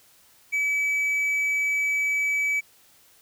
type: tone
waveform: triangle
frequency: 2291 Hz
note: D7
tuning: 44 cents flat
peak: -20 dBFS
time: 0.52-2.61 s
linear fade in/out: 20 ms
effects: white hiss -57 dBFS RMS until 3.21 s